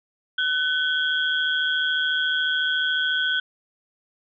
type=tone cluster; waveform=sine; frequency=1507 / 3209 / 3363 Hz; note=F#6 / G7 / G#7; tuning=+31 / +40 / +21 cents; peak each=-22 / -27 / -28 dBFS; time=0.38-3.4 s; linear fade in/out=5 ms; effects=none

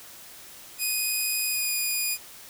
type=tone with pitch glide; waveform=5% pulse; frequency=2489 to 2460 Hz; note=D#7 to D#7; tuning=0 to -20 cents; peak=-16 dBFS; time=0.78-2.18 s; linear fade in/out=50 ms; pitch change=-20 cents; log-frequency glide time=1.45-1.73 s; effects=white hiss -46 dBFS RMS until 2.49 s

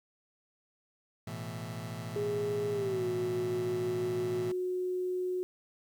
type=chord; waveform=sawtooth; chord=A suspended second; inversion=none; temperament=just; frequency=110 / 123.75 / 165 Hz; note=A2 / B2 / E3; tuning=0 / +4 / +2 cents; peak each=-37 / -39 / -38 dBFS; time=1.27-4.52 s; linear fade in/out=5 ms
type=tone with pitch glide; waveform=sine; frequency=412.2 to 365.1 Hz; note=G#4 to F#4; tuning=-13 to -23 cents; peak=-30 dBFS; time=2.16-5.43 s; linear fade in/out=0 ms; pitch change=-210 cents; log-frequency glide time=2.72-3.05 s
effects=10-bit

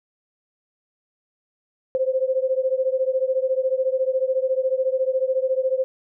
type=beating tone pair; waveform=sine; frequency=517 / 531 Hz; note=C5 / C5; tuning=-21 / +25 cents; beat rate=14 Hz; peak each=-21 / -23 dBFS; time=1.95-5.84 s; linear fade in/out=0 ms; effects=none

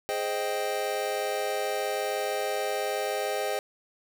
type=chord; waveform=square; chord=Ab major seventh; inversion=none; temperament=equal with one note detuned; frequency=417 / 523.3 / 622.3 / 784 Hz; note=Ab4 / C5 / Eb5 / G5; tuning=+7 / 0 / 0 / 0 cents; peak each=-34 dBFS; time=0.09-3.59 s; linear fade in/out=0 ms; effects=9-bit

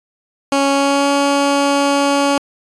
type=tone with pitch glide; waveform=15% pulse; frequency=277.2 to 281.6 Hz; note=C#4 to C#4; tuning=0 to +27 cents; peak=-6 dBFS; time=0.52-2.38 s; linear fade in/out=2 ms; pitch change=+27 cents; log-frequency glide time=0.71-1.1 s; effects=resampled to 22050 Hz

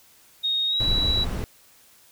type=tone with pitch glide; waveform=sine; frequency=3729 to 3914 Hz; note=A#7 to B7; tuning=0 to -16 cents; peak=-21 dBFS; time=0.43-1.25 s; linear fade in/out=20 ms; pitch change=+84 cents; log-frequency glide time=0.67-0.82 s
type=noise; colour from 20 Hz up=brown; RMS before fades=-26 dBFS; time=0.8-1.44 s; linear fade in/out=0 ms
effects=white hiss -55 dBFS RMS until 2.11 s

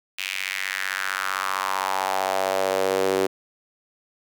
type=tone with high-pass filter sweep; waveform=sawtooth; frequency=95.5 Hz; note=G2; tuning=45 cents flat; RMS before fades=-25 dBFS; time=0.18-3.27 s; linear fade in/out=10 ms; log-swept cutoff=2600 to 390 Hz; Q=3.3; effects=none

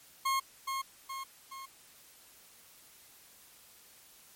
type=tone with echo; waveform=40% pulse; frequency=1076 Hz; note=C6; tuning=48 cents sharp; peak=-27 dBFS; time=0.25-0.4 s; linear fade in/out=10 ms; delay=420 ms; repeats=3; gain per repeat=-5 dB; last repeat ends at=1.66 s; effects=white hiss -58 dBFS RMS until 4.35 s + MP3 64 kbps

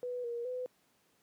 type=tone with pitch steps; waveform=sine; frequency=493.8 / 472.5 / 503 Hz; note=B4 / A#4 / B4; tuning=0 / +23 / +32 cents; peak=-35 dBFS; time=0.03-0.66 s; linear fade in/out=0 ms; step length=210 ms; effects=pink hiss -71 dBFS RMS until 1.22 s + high-pass 150 Hz 12 dB/octave

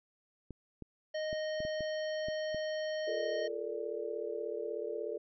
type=clicks; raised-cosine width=3 ms; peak=-31 dBFS; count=8; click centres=0.507 / 0.823 / 1.329 / 1.604 / 1.651 / 1.807 / 2.285 / 2.546 s
type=harmonic tone; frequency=620 Hz; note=D#5; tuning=6 cents flat; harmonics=1 / 3 / 5 / 7 / 9; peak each=-34 / -44 / -48 / -51 / -53 dBFS; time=1.14-3.48 s; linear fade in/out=10 ms
type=chord; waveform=sine; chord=Bb major seventh; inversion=second; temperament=equal with one note detuned; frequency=349.2 / 429.7 / 466.2 / 587.3 Hz; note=F4 / A4 / Bb4 / D5; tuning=0 / -41 / 0 / 0 cents; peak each=-44 / -39 / -40 / -42 dBFS; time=3.07-5.18 s; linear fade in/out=10 ms
effects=none

